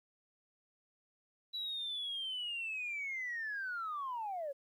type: linear sweep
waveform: sine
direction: down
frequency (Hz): 3951 to 533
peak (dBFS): -36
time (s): 1.53-4.53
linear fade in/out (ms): 20
effects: tanh soft clip ceiling -33 dBFS + 12-bit